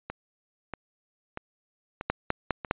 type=two click trains; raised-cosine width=0.5 ms; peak=-19 / -9 dBFS; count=5 / 4; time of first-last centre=0.1-2.648 / 2.1-2.711 s; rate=1.57 / 4.91 Hz; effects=resampled to 8000 Hz